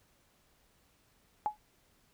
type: tone with exponential decay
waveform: sine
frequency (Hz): 845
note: G#5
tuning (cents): +30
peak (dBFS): -24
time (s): 1.46-1.57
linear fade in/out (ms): 0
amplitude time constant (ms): 22
effects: pink hiss -69 dBFS RMS until 2.13 s